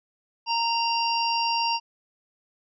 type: harmonic tone with a mistuned harmonic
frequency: 927 Hz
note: A#5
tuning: 10 cents flat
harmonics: 1 / 3 / 5 / 6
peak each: -24 / -29 / -31 / -32 dBFS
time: 0.46-1.8 s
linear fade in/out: 50 ms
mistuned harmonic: 5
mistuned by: +34 cents
effects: none